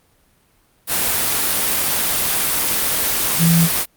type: tone in noise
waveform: sine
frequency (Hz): 167.2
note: E3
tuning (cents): +25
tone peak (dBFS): -11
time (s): 3.38-3.69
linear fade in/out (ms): 50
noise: white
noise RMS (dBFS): -18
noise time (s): 0.87-3.86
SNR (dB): +4
effects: pink hiss -58 dBFS RMS until 3.96 s + Opus 32 kbps